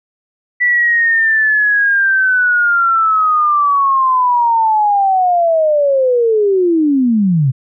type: linear sweep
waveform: sine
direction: down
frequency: 1970 to 123.2 Hz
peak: -9 dBFS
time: 0.6-7.52 s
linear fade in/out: 20 ms
effects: none